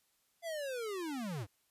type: linear sweep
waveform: square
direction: down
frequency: 690 to 88.1 Hz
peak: -38 dBFS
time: 0.42-1.47 s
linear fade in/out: 50 ms
effects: white hiss -75 dBFS RMS until 1.7 s + resampled to 32000 Hz